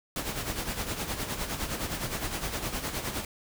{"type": "noise with tremolo", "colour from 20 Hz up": "pink", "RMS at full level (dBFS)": -31, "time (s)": [0.16, 3.25], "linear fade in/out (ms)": 2, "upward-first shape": "sine", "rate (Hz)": 9.7, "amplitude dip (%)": 60, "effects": []}